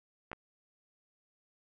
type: clicks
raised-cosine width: 0.5 ms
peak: -26 dBFS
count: 2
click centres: 0.316 / 0.331 s
effects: none